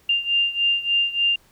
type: beating tone pair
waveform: sine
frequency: 2794 / 2797.4 Hz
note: F7 / F7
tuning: 0 / +2 cents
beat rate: 3.4 Hz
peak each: -20 / -23 dBFS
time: 0.09-1.36 s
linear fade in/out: 5 ms
effects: pink hiss -57 dBFS RMS until 1.51 s